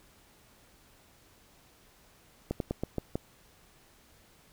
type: slowing click train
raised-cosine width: 2 ms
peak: -17 dBFS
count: 6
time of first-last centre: 2.51-3.155 s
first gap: 92 ms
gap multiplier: 1.17
effects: pink hiss -61 dBFS RMS until 4.52 s